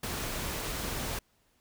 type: noise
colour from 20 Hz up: pink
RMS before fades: -35 dBFS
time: 0.03-1.19 s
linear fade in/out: 5 ms
effects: pink hiss -70 dBFS RMS until 1.6 s